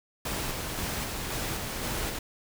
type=noise with tremolo; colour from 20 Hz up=pink; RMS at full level=-32 dBFS; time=0.25-2.19 s; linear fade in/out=5 ms; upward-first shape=square; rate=1.9 Hz; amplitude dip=25%; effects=none